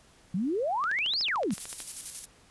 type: exponential two-way sweep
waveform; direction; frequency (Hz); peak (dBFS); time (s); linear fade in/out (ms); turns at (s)
sine; up then down; 168.5 to 5370 to 168.5; -26; 0.34-1.54; 5; 1.21
type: click train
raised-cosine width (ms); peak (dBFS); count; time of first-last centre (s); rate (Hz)
0.2; -23; 14; 0.84-1.803; 13.5
type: noise with tremolo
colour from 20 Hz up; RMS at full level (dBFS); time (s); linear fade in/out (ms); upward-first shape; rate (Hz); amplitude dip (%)
violet; -32; 1.51-2.26; 20; square; 11; 45
effects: pink hiss -59 dBFS RMS until 2.5 s + resampled to 24000 Hz